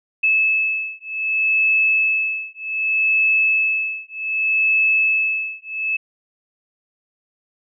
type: beating tone pair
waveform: sine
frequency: 2605 / 2605.65 Hz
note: E7 / E7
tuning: -21 / -21 cents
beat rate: 0.65 Hz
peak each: -19 dBFS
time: 0.23-5.97 s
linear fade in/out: 10 ms
effects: none

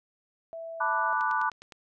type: tone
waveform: sine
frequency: 659.3 Hz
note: E5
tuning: in tune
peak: -36 dBFS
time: 0.53-1.13 s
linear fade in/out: 0 ms
type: chord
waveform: sine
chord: B minor seventh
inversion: third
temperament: equal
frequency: 880 / 987.8 / 1174.7 / 1480 Hz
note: A5 / B5 / D6 / F#6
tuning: 0 / 0 / 0 / 0 cents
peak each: -30 dBFS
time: 0.8-1.5 s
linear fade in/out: 10 ms
type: click train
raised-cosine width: 0.2 ms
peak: -28 dBFS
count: 6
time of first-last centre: 1.21-1.722 s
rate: 9.76 Hz
effects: none

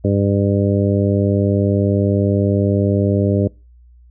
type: harmonic tone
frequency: 100 Hz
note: G2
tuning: 35 cents sharp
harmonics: 1 / 2 / 3 / 4 / 5 / 6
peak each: -16 / -19 / -21 / -22 / -23 / -24 dBFS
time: 0.04-3.48 s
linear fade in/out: 10 ms
effects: noise-tail reverb RT60 0.3 s tail -26 dB re dry + added 60 Hz sine -43 dBFS peak until 4.1 s

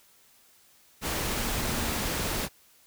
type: tone in noise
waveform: sine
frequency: 234.1 Hz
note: A#3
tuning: 8 cents sharp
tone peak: -38 dBFS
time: 1.29-2 s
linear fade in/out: 50 ms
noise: pink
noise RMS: -30 dBFS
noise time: 1.01-2.49 s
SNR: -11 dB
effects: white hiss -60 dBFS RMS until 2.86 s

